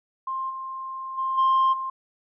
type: tone with level steps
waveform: sine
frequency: 1056 Hz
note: C6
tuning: 16 cents sharp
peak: -26 / -31 / -23 / -15 / -27 dBFS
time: 0.27-1.9 s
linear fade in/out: 5 ms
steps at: 0.49 / 1.17 / 1.37 / 1.72 s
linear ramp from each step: 20 ms
effects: tanh soft clip ceiling -15 dBFS